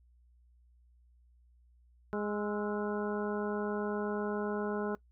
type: harmonic tone with a mistuned harmonic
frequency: 207.7 Hz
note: G#3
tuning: in tune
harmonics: 1 / 2 / 3 / 4 / 5 / 6 / 7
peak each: -36 / -35 / -42 / -44 / -45 / -46 / -45 dBFS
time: 2.13-4.95 s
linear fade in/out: 0 ms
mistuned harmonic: 6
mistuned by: +91 cents
effects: noise-tail reverb RT60 0.1 s tail -21 dB re dry + added 60 Hz sine -61 dBFS peak until 5.11 s